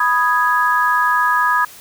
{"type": "chord", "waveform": "sine", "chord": "G# minor", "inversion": "first", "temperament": "equal", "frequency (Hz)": [987.8, 1244.5, 1661.2], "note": ["B5", "D#6", "G#6"], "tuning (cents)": [0, 0, 0], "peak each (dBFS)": -17, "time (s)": [0, 1.65], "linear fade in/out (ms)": 5, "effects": ["white hiss -40 dBFS RMS until 1.8 s"]}